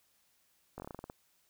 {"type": "slowing click train", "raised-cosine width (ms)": 1, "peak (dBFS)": -29, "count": 10, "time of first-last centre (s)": [0.78, 1.099], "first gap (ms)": 19, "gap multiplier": 1.15, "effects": ["white hiss -72 dBFS RMS until 1.49 s"]}